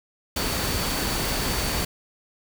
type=tone in noise; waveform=sine; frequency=4500 Hz; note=C#8; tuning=25 cents sharp; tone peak=-35 dBFS; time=0.36-1.85 s; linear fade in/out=5 ms; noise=pink; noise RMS=-26 dBFS; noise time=0.36-1.85 s; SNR=-12 dB; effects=none